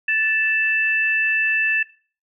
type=tone pair together; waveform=sine; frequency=1751.9 / 2647 Hz; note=A6 / E7; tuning=-8 / +7 cents; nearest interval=perfect fifth; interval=715 cents; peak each=-20 / -20 dBFS; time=0.08-1.83 s; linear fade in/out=5 ms; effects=noise-tail reverb RT60 0.4 s tail -18 dB re dry